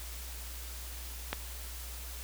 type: click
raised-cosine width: 0.3 ms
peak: -15 dBFS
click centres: 1.33 s
effects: added 60 Hz sine -42 dBFS peak until 2.23 s + white hiss -46 dBFS RMS until 2.23 s